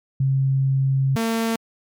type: tone pair in turn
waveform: sine / sawtooth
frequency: 134.8 / 226.7 Hz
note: C#3 / A#3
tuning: -48 / -48 cents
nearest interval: major sixth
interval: 900 cents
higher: second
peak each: -16 dBFS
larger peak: neither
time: 0.2-1.16 / 1.16-1.56 s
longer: first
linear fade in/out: 5 ms
effects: MP3 96 kbps